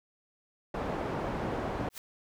white low-pass noise, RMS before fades -34 dBFS, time 0.74-1.89 s, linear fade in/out 5 ms, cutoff 720 Hz, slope 12 dB/octave
white noise with exponential growth, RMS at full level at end -37 dBFS, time 1.9-1.98 s, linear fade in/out 1 ms, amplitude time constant 16 ms
effects none

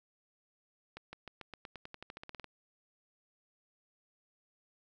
accelerating click train, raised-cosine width 0.3 ms, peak -29 dBFS, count 17, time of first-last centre 0.97-2.443 s, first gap 160 ms, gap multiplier 0.92, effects none

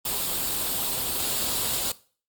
white noise with comb filter, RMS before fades -27 dBFS, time 0.05-1.92 s, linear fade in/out 5 ms, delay 0.25 ms, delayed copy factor +0.5, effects noise-tail reverb RT60 0.4 s tail -19 dB re dry + Opus 24 kbps

